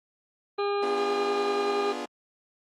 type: harmonic tone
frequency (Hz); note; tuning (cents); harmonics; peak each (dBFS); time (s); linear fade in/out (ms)
404.9; G#4; -44; 1 / 2 / 3 / 4 / 6 / 7 / 8 / 9 / 10; -26 / -33 / -33 / -44 / -41 / -50 / -50 / -53 / -42; 0.58-1.93; 10
type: chord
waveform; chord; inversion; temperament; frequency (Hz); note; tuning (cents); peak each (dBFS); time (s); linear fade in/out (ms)
20% pulse; B diminished seventh; none; equal; 246.9 / 293.7 / 349.2 / 415.3; B3 / D4 / F4 / Ab4; 0 / 0 / 0 / 0; -33; 0.82-2.06; 10
effects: low-pass 7000 Hz 12 dB/octave + Opus 32 kbps